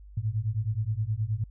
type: beating tone pair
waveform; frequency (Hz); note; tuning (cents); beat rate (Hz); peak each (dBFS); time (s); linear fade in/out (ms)
sine; 104 / 113.5; G#2 / A#2; +3 / -46; 9.5; -29; 0.17-1.44; 5
effects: added 50 Hz sine -45 dBFS peak until 1.5 s